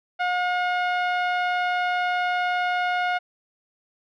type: tone with low-pass filter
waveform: 10% pulse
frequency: 719 Hz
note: F#5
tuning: 50 cents flat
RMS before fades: -24 dBFS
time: 0.19-3.19 s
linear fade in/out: 20 ms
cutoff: 1500 Hz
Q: 0.64
effects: none